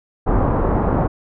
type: low-pass noise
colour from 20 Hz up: pink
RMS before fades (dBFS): -17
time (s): 0.26-1.08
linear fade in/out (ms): 20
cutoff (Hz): 1100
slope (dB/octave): 24
effects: none